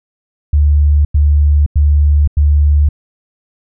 sine tone bursts, 73.42 Hz, D2, in tune, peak -6 dBFS, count 4, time 0.53-2.889 s, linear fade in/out 5 ms, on 520 ms, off 93 ms, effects none

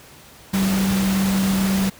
sine tone in noise, 193 Hz, G3, 27 cents flat, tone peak -17 dBFS, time 0.53-1.9 s, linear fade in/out 10 ms, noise pink, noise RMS -26 dBFS, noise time 0.53-1.9 s, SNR +6 dB, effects pink hiss -45 dBFS RMS until 1.99 s + high-pass 60 Hz 12 dB/octave

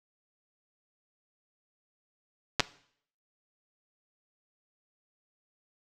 clicks, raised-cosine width 0.2 ms, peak -5 dBFS, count 2, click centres 2.597 / 2.604 s, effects noise-tail reverb RT60 0.6 s tail -18 dB re dry

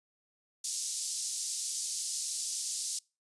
pink band-pass noise, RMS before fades -36 dBFS, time 0.64-2.99 s, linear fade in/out 5 ms, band 5200 to 10000 Hz, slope 24 dB/octave, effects noise-tail reverb RT60 0.3 s tail -26 dB re dry + resampled to 24000 Hz

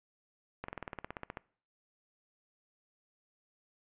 slowing click train, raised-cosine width 0.5 ms, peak -24 dBFS, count 14, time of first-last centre 0.64-1.372 s, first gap 44 ms, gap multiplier 1.04, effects noise-tail reverb RT60 0.5 s tail -23 dB re dry + resampled to 8000 Hz

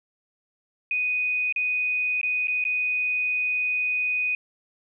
sine tone with dropouts, 2489 Hz, D#7, in tune, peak -22 dBFS, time 0.91-4.35 s, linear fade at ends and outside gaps 2 ms, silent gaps 1.525-1.561 / 2.214-2.231 / 2.472-2.481 / 2.641-2.651 s, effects none

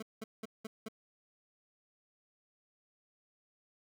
25% pulse tone bursts, 220 Hz, A3, in tune, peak -36 dBFS, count 5, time 0-0.885 s, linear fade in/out 5 ms, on 25 ms, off 190 ms, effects none

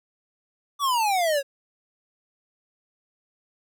square exponential sweep, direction down, 1174.7 to 539 Hz, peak -21 dBFS, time 0.79-1.43 s, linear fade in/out 50 ms, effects none

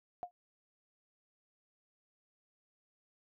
sine tone with exponential decay, 712 Hz, F5, 33 cents sharp, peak -33 dBFS, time 0.23-0.31 s, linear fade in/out 0 ms, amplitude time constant 17 ms, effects none

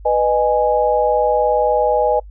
sine chord, G# minor, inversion first, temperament equal with one note detuned, 493.9 / 613.7 / 830.6 Hz, B4 / D#5 / G#5, 0 / -24 / 0 cents, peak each -17 dBFS, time 0.05-2.2 s, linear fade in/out 10 ms, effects noise-tail reverb RT60 0.1 s tail -25 dB re dry + added 50 Hz sine -34 dBFS peak until 2.3 s

